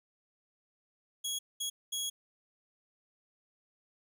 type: tone bursts at uneven times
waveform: 20% pulse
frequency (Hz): 3322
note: G#7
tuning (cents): 0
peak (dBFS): -28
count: 3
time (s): 1.24-1.39 / 1.6-1.7 / 1.92-2.1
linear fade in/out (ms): 10
effects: none